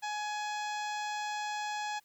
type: harmonic tone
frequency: 840 Hz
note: G#5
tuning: 19 cents sharp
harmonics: 1 / 2 / 3 / 4 / 5 / 6 / 7 / 8 / 9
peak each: -35 / -41 / -45 / -47 / -49 / -51 / -52 / -53 / -54 dBFS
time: 0.02-2 s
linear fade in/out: 20 ms
effects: white hiss -69 dBFS RMS until 2.04 s